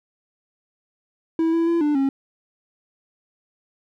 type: tone with pitch steps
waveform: triangle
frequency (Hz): 326.2 / 332.2 / 337.6 / 296.1 / 272.1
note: E4 / E4 / E4 / D4 / C#4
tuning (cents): -18 / +13 / +41 / +14 / -32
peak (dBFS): -15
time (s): 1.39-2.09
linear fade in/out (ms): 2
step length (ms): 140
effects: none